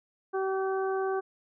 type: harmonic tone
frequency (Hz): 383.3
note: G4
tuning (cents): -39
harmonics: 1 / 2 / 3 / 4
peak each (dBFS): -28 / -34 / -38 / -40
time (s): 0.33-1.21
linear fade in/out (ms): 20
effects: none